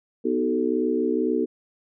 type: chord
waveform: sine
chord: B dominant seventh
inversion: none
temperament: equal with one note detuned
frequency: 246.9 / 311.1 / 377.8 / 440 Hz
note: B3 / D#4 / F#4 / A4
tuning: 0 / 0 / +36 / 0 cents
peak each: -26 dBFS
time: 0.24-1.46 s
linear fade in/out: 20 ms
effects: none